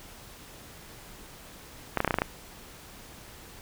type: clicks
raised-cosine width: 0.5 ms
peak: -9 dBFS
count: 8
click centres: 1.973 / 2.004 / 2.047 / 2.077 / 2.108 / 2.142 / 2.186 / 2.219 s
effects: pink hiss -48 dBFS RMS until 3.61 s